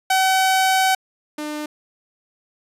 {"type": "tone pair in turn", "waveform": "sawtooth", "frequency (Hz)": [759, 300.7], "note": ["F#5", "D4"], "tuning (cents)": [44, 41], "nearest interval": "octave + major third", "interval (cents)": 1603, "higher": "first", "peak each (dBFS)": [-11, -22], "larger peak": "first", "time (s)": [[0.1, 0.95], [1.38, 1.66]], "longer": "first", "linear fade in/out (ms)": 5, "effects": ["resampled to 32000 Hz"]}